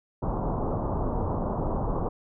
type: low-pass noise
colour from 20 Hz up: pink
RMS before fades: -28 dBFS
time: 0.22-2.09 s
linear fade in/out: 10 ms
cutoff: 1100 Hz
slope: 48 dB/octave
effects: none